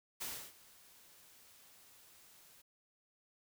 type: noise with ADSR envelope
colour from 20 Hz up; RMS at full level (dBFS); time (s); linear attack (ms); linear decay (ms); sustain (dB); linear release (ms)
white; -41; 0.2-2.62; 18; 300; -21; 9
effects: none